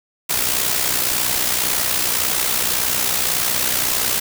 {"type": "noise with amplitude modulation", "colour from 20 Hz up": "white", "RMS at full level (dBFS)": -17, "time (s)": [0.29, 4.2], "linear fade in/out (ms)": 10, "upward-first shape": "sine", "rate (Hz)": 61.8, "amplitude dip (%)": 55, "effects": []}